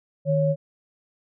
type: tone pair together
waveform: sine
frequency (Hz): 154.5 / 554.4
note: D#3 / C#5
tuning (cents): -12 / 0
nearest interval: octave + minor seventh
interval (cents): 2212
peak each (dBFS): -21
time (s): 0.25-0.56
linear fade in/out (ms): 50
effects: none